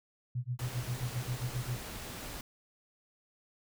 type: tone with tremolo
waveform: sine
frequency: 123.47 Hz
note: B2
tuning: in tune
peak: -30 dBFS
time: 0.35-1.79 s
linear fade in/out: 5 ms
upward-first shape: sine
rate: 7.5 Hz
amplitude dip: 100%
type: noise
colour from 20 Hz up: pink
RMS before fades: -43 dBFS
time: 0.59-2.41 s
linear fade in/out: 2 ms
effects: none